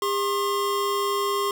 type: tone pair together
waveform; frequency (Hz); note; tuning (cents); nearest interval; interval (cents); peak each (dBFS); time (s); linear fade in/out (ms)
square; 402.5 / 1071.1; G4 / C6; +46 / +40; octave + perfect fourth; 1694; -26; 0.02-1.51; 2
effects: none